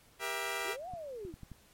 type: chord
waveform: 10% pulse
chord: E diminished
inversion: first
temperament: just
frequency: 395.6 / 474.7 / 659.3 Hz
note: G4 / Bb4 / E5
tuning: +16 / +31 / 0 cents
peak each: -31 dBFS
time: 0.19-0.77 s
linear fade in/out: 50 ms
type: linear two-way sweep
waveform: sine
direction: up then down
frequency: 293.7 to 756 to 293.7 Hz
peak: -40 dBFS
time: 0.64-1.34 s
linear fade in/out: 50 ms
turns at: 0.89 s
type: clicks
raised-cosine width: 5 ms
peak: -34 dBFS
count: 5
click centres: 0.937 / 1.251 / 1.34 / 1.433 / 1.517 s
effects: pink hiss -63 dBFS RMS until 1.73 s + MP3 64 kbps